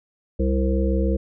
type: harmonic tone with a mistuned harmonic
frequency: 66 Hz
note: C2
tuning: 16 cents sharp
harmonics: 1 / 3 / 5 / 7 / 8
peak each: -20 / -25 / -27 / -28 / -29 dBFS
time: 0.39-1.17 s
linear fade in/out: 10 ms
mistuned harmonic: 3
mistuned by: -31 cents
effects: none